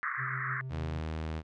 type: band-pass noise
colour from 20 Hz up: white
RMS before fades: -35 dBFS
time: 0.03-0.61 s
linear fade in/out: 0 ms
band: 1100 to 2000 Hz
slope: 96 dB/octave
type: tone with tremolo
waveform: triangle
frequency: 130.81 Hz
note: C3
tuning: in tune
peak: -34 dBFS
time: 0.17-1.02 s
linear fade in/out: 50 ms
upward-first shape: sine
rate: 6.5 Hz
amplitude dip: 40%
type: tone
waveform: sawtooth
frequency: 79.2 Hz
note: D#2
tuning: 31 cents sharp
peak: -30 dBFS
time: 0.69-1.43 s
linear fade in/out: 50 ms
effects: low-pass 4000 Hz 12 dB/octave